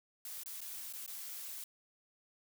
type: noise with dropouts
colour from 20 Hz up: blue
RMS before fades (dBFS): -45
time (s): 0.25-1.64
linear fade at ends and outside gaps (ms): 2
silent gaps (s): 0.435-0.459 / 0.606-0.614 / 0.927-0.935 / 1.063-1.077
effects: none